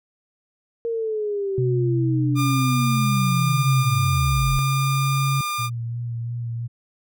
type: linear sweep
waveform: sine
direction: down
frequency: 466.2 to 34.15 Hz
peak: -22 dBFS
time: 0.85-4.59 s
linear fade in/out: 0 ms
type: tone with pitch glide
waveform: sine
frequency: 127.6 to 135.97 Hz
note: C3 to C#3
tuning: -43 to -33 cents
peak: -19 dBFS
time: 1.58-5.41 s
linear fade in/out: 2 ms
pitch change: +110 cents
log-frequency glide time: 1.96-5.1 s
type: tone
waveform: sawtooth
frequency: 1203 Hz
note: D6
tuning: 41 cents sharp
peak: -20 dBFS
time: 2.35-5.7 s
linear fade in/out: 50 ms
type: tone with vibrato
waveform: sine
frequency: 117.9 Hz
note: A#2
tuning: 20 cents sharp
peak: -25 dBFS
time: 5.58-6.68 s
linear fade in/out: 20 ms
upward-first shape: sine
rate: 2.9 Hz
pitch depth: 24 cents each way
effects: none